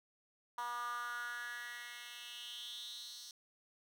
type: tone with high-pass filter sweep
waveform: 10% pulse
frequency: 240.5 Hz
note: B3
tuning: 46 cents flat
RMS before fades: -45 dBFS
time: 0.58-3.31 s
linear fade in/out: 2 ms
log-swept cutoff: 1000 to 4800 Hz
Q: 5.3
effects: none